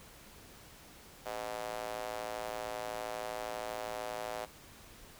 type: tone with high-pass filter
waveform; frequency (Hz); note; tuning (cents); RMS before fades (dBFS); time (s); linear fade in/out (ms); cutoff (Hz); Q
square; 56.3; A1; +40; -40; 1.25-4.46; 20; 620; 2.6
effects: pink hiss -55 dBFS RMS until 5.19 s